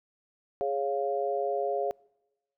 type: chord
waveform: sine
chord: Db major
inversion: second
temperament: equal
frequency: 415.3 / 554.4 / 698.5 Hz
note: Ab4 / Db5 / F5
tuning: 0 / 0 / 0 cents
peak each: -31 dBFS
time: 0.61-1.91 s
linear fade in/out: 0 ms
effects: noise-tail reverb RT60 1.0 s tail -26 dB re dry